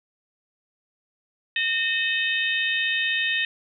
harmonic tone with a mistuned harmonic, 612 Hz, D#5, 29 cents flat, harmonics 3 / 4 / 5 / 6, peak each -25 / -26 / -30 / -29 dBFS, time 1.56-3.45 s, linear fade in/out 2 ms, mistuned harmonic 4, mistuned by +85 cents, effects none

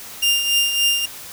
sawtooth tone with tremolo, 2800 Hz, F7, 4 cents sharp, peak -10 dBFS, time 0.22-1.06 s, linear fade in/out 10 ms, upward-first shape triangle, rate 3.5 Hz, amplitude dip 60%, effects white hiss -36 dBFS RMS until 1.32 s

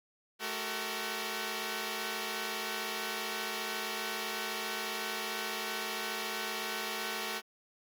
5% pulse tone cluster, 216.2 / 377.6 / 460 Hz, A3 / F#4 / A#4, -30 / +35 / -23 cents, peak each -29 / -27 / -28 dBFS, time 0.39-7.42 s, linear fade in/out 50 ms, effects none

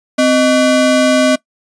square ring-modulated tone, 440 Hz, A4, in tune, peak -6 dBFS, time 0.18-1.36 s, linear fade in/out 10 ms, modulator 181 Hz, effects noise-tail reverb RT60 0.1 s tail -20 dB re dry + resampled to 22050 Hz

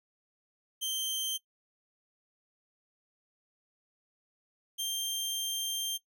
sawtooth tone pair in turn, 3136 / 3171 Hz, G7 / G7, 0 / +19 cents, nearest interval unison, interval 19 cents, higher second, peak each -28 dBFS, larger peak neither, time 0.81-1.38 / 4.78-5.98 s, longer second, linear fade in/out 20 ms, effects noise-tail reverb RT60 0.1 s tail -19 dB re dry

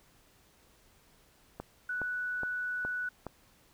click train, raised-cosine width 1 ms, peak -24 dBFS, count 5, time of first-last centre 1.6-3.267 s, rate 2.4 Hz
sine tone, 1480 Hz, F#6, in tune, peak -32 dBFS, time 1.89-3.09 s, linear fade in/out 5 ms
effects pink hiss -64 dBFS RMS until 3.73 s

